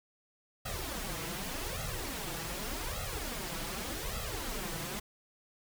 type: noise with flanger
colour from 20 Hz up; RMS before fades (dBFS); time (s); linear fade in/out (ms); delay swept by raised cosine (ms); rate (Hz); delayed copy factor
pink; -38; 0.65-5; 10; 1.5 to 6.1; 0.85; +0.95
effects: none